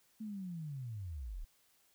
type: linear sweep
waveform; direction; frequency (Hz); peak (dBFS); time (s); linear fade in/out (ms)
sine; down; 222.9 to 30.87; -40; 0.2-1.45; 10
effects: white hiss -71 dBFS RMS until 1.94 s